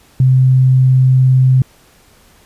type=tone; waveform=sine; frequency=129.8 Hz; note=C3; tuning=13 cents flat; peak=-6 dBFS; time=0.2-1.62 s; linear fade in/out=2 ms; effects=pink hiss -48 dBFS RMS until 2.45 s + resampled to 32000 Hz